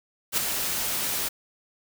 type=noise with ADSR envelope; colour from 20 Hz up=white; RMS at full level=-21 dBFS; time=0.32-1.29 s; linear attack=57 ms; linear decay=4 ms; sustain=-7 dB; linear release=13 ms; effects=none